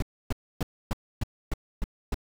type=noise bursts; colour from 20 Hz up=brown; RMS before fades=-26 dBFS; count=8; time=0-2.144 s; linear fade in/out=2 ms; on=23 ms; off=280 ms; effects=none

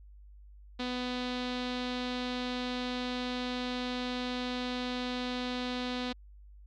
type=tone with low-pass filter; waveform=sawtooth; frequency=249.2 Hz; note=B3; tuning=16 cents sharp; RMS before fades=-35 dBFS; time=0.79-6.13 s; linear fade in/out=10 ms; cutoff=3900 Hz; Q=3.4; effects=added 50 Hz sine -50 dBFS peak until 6.66 s

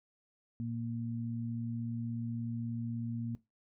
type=tone pair together; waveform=sine; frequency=116.68 / 233.1 Hz; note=A#2 / A#3; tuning=+2 / 0 cents; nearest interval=octave; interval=1198 cents; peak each=-38 / -37 dBFS; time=0.6-3.35 s; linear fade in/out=0 ms; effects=noise-tail reverb RT60 0.2 s tail -18 dB re dry

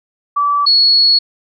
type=tone pair in turn; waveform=sine; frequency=1155 / 4361 Hz; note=D6 / C#8; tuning=-29 / -29 cents; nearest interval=octave + major seventh; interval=2300 cents; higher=second; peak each=-11 / -7 dBFS; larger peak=second; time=0.36-0.66 / 0.66-1.19 s; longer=second; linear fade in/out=10 ms; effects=none

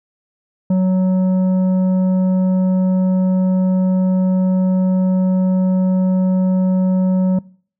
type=tone with tanh clipping; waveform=triangle; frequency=185.8 Hz; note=F#3; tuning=7 cents sharp; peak=-13 dBFS; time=0.7-7.39 s; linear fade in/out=5 ms; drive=12 dB; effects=noise-tail reverb RT60 0.5 s tail -23 dB re dry

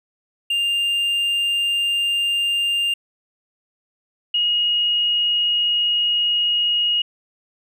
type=tone pair in turn; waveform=triangle / sine; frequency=2800 / 2879 Hz; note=F7 / F#7; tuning=+4 / -48 cents; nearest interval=unison; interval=48 cents; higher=second; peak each=-16 dBFS; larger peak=neither; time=0.5-2.94 / 4.34-7.02 s; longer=second; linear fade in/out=5 ms; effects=none

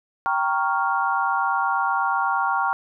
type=chord; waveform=sine; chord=G half-diminished seventh; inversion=none; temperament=equal; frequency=784 / 932.3 / 1108.7 / 1396.9 Hz; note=G5 / Bb5 / Db6 / F6; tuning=0 / 0 / 0 / 0 cents; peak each=-25 dBFS; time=0.26-2.73 s; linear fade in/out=0 ms; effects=none

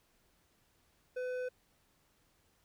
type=tone with hard clipping; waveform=sine; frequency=503 Hz; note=B4; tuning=32 cents sharp; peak=-37 dBFS; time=1.16-1.49 s; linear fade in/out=10 ms; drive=8 dB; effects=pink hiss -72 dBFS RMS until 2.64 s

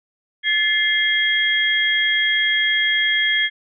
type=tone cluster; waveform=sine; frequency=1738 / 2101 / 3270 Hz; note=A6 / C7 / G#7; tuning=-22 / +7 / -28 cents; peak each=-20 dBFS; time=0.43-3.5 s; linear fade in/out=50 ms; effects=none

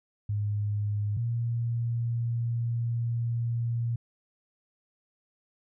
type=tone pair in turn; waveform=sine; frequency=103.83 / 117.42 Hz; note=G#2 / A#2; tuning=0 / +13 cents; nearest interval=major second; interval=213 cents; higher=second; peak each=-26 dBFS; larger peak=neither; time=0.29-1.17 / 1.17-3.96 s; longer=second; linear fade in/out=5 ms; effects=none

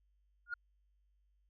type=tone with exponential growth; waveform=sine; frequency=1424 Hz; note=F6; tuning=33 cents sharp; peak=-31 dBFS; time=0.46-0.54 s; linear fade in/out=5 ms; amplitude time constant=17 ms; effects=tanh soft clip ceiling -31 dBFS + added 50 Hz sine -70 dBFS peak until 1.49 s

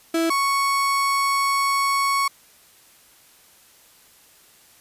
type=tone pair in turn; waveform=35% pulse; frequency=329.6 / 1108.6 Hz; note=E4 / C#6; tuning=0 / 0 cents; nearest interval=octave + major sixth; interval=2100 cents; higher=second; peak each=-17 dBFS; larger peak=neither; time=0.14-0.3 / 0.3-2.28 s; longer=second; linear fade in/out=5 ms; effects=white hiss -53 dBFS RMS until 4.8 s + resampled to 32000 Hz

